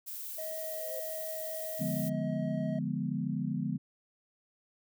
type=noise; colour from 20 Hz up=violet; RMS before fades=-41 dBFS; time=0.06-2.1 s; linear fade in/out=20 ms
type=tone; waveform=triangle; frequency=635 Hz; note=D#5; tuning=35 cents sharp; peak=-36 dBFS; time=0.38-2.79 s; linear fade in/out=5 ms
type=tone with exponential growth; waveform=sine; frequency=523.3 Hz; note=C5; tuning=in tune; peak=-38 dBFS; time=0.49-1 s; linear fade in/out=5 ms; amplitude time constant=110 ms
type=chord; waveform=sine; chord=D diminished seventh; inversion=none; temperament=equal; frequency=146.83 / 174.61 / 207.7 / 246.9 Hz; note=D3 / F3 / Ab3 / Cb4; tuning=0 / 0 / 0 / 0 cents; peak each=-36 dBFS; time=1.79-3.78 s; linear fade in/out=20 ms
effects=none